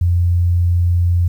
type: tone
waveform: sine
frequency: 87.31 Hz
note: F2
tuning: in tune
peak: -11 dBFS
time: 0.01-1.28 s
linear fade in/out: 5 ms
effects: 8-bit